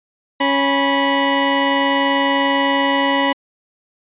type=tone pair together; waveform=20% pulse; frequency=277 / 979.7 Hz; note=C#4 / B5; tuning=-1 / -14 cents; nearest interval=octave + minor seventh; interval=2187 cents; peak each=-12 dBFS; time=0.4-3.33 s; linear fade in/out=10 ms; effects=resampled to 8000 Hz